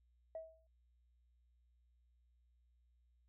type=tone with exponential decay; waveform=sine; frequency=645 Hz; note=E5; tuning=38 cents flat; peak=-40 dBFS; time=0.35-0.67 s; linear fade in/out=2 ms; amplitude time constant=68 ms; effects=tanh soft clip ceiling -37 dBFS + added 60 Hz sine -70 dBFS peak until 3.28 s